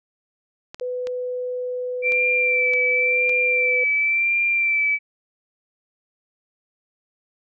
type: clicks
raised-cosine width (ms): 0.2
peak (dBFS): -18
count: 6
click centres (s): 0.745 / 0.798 / 1.071 / 2.121 / 2.736 / 3.294
type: tone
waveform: sine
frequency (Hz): 498.9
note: B4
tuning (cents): +17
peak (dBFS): -24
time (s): 0.81-3.84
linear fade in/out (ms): 5
type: tone with vibrato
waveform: sine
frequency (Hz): 2342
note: D7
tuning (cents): -5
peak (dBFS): -17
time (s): 2.02-4.99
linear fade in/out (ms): 50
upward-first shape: sine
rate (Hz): 0.94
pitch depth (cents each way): 32
effects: none